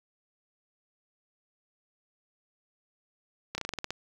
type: slowing click train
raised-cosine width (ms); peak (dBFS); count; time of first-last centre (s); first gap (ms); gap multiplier
0.2; -16; 9; 3.55-3.906; 30; 1.11
effects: 8-bit